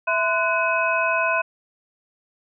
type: tone cluster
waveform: sine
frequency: 659 / 1025 / 1485 / 2544 Hz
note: E5 / C6 / F#6 / D#7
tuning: -1 / -36 / +6 / +38 cents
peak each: -24 dBFS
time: 0.07-1.42 s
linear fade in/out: 10 ms
effects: none